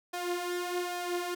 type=tone with flanger; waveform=sawtooth; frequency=354.3 Hz; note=F4; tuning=25 cents sharp; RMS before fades=-34 dBFS; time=0.13-1.35 s; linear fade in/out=10 ms; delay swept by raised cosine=1.2 to 5.1 ms; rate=1.2 Hz; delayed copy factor=+0.6; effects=none